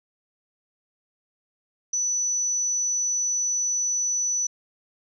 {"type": "tone", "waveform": "sine", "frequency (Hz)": 5960, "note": "F#8", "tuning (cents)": 12, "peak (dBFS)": -22, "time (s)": [1.93, 4.47], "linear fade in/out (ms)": 5, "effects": []}